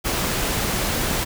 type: noise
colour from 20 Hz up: pink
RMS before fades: -23 dBFS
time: 0.04-1.25 s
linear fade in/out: 20 ms
effects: none